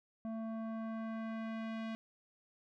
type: tone with low-pass filter sweep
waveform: square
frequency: 223.4 Hz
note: A3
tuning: 27 cents sharp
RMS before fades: -41 dBFS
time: 0.25-1.95 s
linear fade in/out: 0 ms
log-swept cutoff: 760 to 3100 Hz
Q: 1.1
effects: none